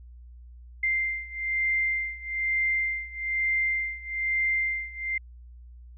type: beating tone pair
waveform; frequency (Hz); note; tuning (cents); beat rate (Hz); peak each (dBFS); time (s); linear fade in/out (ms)
sine; 2092 / 2093.1; C7 / C7; -1 / 0; 1.1; -27 / -29; 0.83-5.18; 5
effects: added 60 Hz sine -44 dBFS peak until 5.97 s